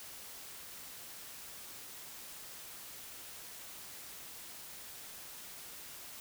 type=silence; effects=white hiss -49 dBFS RMS until 6.2 s